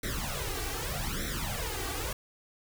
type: noise with flanger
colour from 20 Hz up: pink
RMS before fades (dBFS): -34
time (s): 0.03-2.13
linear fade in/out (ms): 5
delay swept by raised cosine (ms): 0.52 to 2.62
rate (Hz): 0.82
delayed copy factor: +1
effects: none